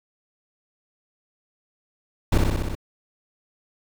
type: noise with echo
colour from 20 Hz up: brown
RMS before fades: -17 dBFS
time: 2.32-2.38 s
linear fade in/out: 5 ms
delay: 62 ms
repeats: 6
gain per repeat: -2 dB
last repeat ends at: 2.752 s
effects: none